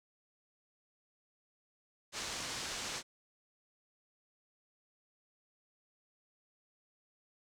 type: low-pass noise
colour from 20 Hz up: white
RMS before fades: -41 dBFS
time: 2.12-3.03 s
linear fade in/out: 50 ms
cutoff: 7100 Hz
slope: 24 dB/octave
effects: none